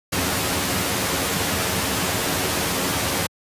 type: noise with comb filter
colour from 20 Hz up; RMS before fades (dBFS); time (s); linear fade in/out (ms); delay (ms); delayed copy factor
pink; -22; 0.12-3.27; 10; 11; +0.55
effects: high-pass 100 Hz 12 dB/octave + resampled to 32000 Hz